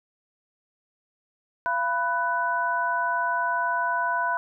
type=tone cluster; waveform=sine; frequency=684 / 990 / 1492 Hz; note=F5 / B5 / F#6; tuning=-36 / +4 / +14 cents; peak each=-30 / -25 / -27 dBFS; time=1.66-4.37 s; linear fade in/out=0 ms; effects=none